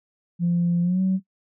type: tone with pitch glide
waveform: sine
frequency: 172.9 to 188.55 Hz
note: F3 to F#3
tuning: -17 to +33 cents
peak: -17 dBFS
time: 0.39-1.2 s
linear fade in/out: 50 ms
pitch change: +150 cents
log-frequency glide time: 0.82-1.01 s
effects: noise-tail reverb RT60 0.1 s tail -18 dB re dry + tanh soft clip ceiling -14 dBFS